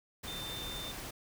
sine tone in noise, 3585 Hz, A7, 32 cents sharp, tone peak -41 dBFS, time 0.27-0.92 s, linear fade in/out 10 ms, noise pink, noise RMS -43 dBFS, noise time 0.23-1.11 s, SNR -1 dB, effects none

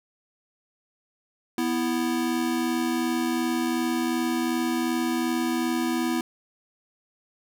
square tone pair together, 246.9 / 329.6 Hz, B3 / E4, 0 / 0 cents, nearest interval perfect fourth, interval 500 cents, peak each -27 / -27 dBFS, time 1.58-6.21 s, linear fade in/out 2 ms, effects none

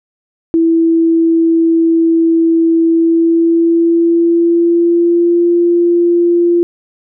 sine tone with pitch glide, 329.6 to 345.2 Hz, E4 to F4, 0 to -20 cents, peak -7 dBFS, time 0.54-6.63 s, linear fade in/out 0 ms, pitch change +80 cents, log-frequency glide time 2.85-5.48 s, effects none

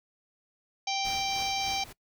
harmonic tone, 784 Hz, G5, in tune, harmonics 1 / 3 / 4 / 5 / 6 / 7 / 8, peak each -31 / -36 / -37 / -38 / -39 / -39 / -40 dBFS, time 0.87-1.84 s, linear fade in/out 5 ms
pink noise with tremolo, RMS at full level -42 dBFS, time 1.04-1.93 s, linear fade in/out 10 ms, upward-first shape triangle, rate 3.4 Hz, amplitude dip 65%
effects noise-tail reverb RT60 0.1 s tail -22 dB re dry

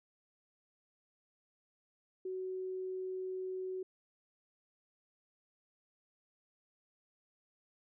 sine tone, 373.3 Hz, F#4, 15 cents sharp, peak -37 dBFS, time 2.25-3.83 s, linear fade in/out 5 ms, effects none

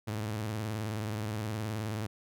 sawtooth tone with vibrato, 107.5 Hz, A2, 40 cents flat, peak -29 dBFS, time 0.07-2.07 s, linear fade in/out 10 ms, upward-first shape square, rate 19 Hz, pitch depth 84 cents each way, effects none

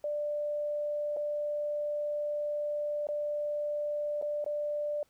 sine tone with dropouts, 591 Hz, D5, 11 cents sharp, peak -30 dBFS, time 0.04-5.03 s, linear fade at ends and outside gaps 2 ms, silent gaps 1.165-1.169 / 3.07-3.087 / 4.215-4.224 / 4.443-4.462 s, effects pink hiss -70 dBFS RMS until 5.09 s

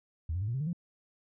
sine tone with pitch steps, 80.4 / 91.29 / 103.67 / 117.71 / 133.66 / 151.77 / 172.34 Hz, E2 / F#2 / G#2 / A#2 / C3 / D#3 / F3, -43 / -23 / -3 / +17 / +37 / -43 / -23 cents, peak -29 dBFS, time 0.29-0.731 s, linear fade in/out 5 ms, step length 63 ms, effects tanh soft clip ceiling -25 dBFS

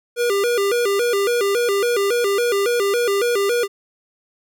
square tone with vibrato, 437.3 Hz, A4, 11 cents flat, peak -17 dBFS, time 0.16-3.68 s, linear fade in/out 50 ms, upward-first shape square, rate 3.6 Hz, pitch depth 160 cents each way, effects none

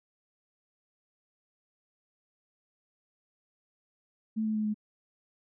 sine tone with pitch steps, 219.2 / 216.8 / 214.4 / 212.1 Hz, A3 / A3 / A3 / G#3, -6 / -25 / -45 / +37 cents, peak -27 dBFS, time 4.36-4.744 s, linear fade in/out 20 ms, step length 96 ms, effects none

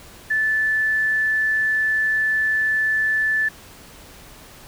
sine tone, 1749 Hz, A6, 11 cents flat, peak -17 dBFS, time 0.3-3.49 s, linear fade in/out 10 ms, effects pink hiss -44 dBFS RMS until 4.67 s

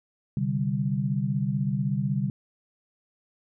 sine chord, C suspended second, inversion none, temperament equal, 130.81 / 146.83 / 196 Hz, C3 / D3 / G3, 0 / 0 / 0 cents, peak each -28 dBFS, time 0.37-2.3 s, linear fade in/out 2 ms, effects none

